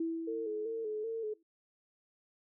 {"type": "tone with exponential decay", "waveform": "sine", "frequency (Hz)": 328.8, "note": "E4", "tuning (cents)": -4, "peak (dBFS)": -30, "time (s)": [0, 1.43], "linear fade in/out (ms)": 5, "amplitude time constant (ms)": 310}
{"type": "tone with vibrato", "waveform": "sine", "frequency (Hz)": 440, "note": "A4", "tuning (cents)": 0, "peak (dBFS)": -34, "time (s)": [0.27, 1.34], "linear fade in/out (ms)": 10, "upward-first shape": "square", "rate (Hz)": 2.6, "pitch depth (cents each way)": 50}
{"effects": ["noise-tail reverb RT60 0.2 s tail -26 dB re dry"]}